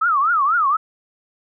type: tone with vibrato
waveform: sine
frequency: 1244.5 Hz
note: D#6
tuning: in tune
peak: -14 dBFS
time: 0.01-0.77 s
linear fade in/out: 10 ms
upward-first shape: triangle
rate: 4.1 Hz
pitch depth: 280 cents each way
effects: none